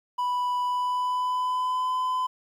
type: tone with pitch glide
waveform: triangle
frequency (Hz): 987.8 to 1014.4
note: B5 to B5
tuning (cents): 0 to +46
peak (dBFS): -22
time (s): 0.18-2.27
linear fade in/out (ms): 10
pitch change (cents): +46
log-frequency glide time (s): 0.63-1.92
effects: 10-bit